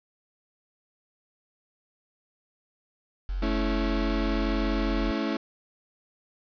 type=tone; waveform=sine; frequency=45.51 Hz; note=F#1; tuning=28 cents flat; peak=-27 dBFS; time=3.29-5.11 s; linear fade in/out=0 ms
type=chord; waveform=35% pulse; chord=A major; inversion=none; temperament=equal with one note detuned; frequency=216.3 / 277.2 / 329.6 Hz; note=A3 / C#4 / E4; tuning=-29 / 0 / 0 cents; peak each=-29 dBFS; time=3.42-5.37 s; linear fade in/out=5 ms
effects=resampled to 11025 Hz + 8-bit